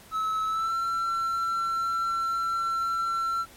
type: tone with pitch glide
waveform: triangle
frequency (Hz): 1296 to 1351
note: E6 to E6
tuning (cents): -30 to +42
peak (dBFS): -23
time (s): 0.11-3.46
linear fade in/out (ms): 50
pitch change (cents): +72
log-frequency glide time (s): 0.46-0.76
effects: pink hiss -51 dBFS RMS until 3.56 s + MP3 64 kbps